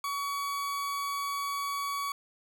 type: tone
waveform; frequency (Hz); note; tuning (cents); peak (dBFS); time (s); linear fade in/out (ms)
40% pulse; 1130; C#6; +33; -30; 0.04-2.12; 2
effects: none